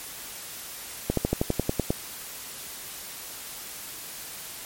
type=slowing click train; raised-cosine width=2 ms; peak=-9 dBFS; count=10; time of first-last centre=1.1-1.905 s; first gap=73 ms; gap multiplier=1.05; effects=white hiss -39 dBFS RMS until 4.65 s + MP3 64 kbps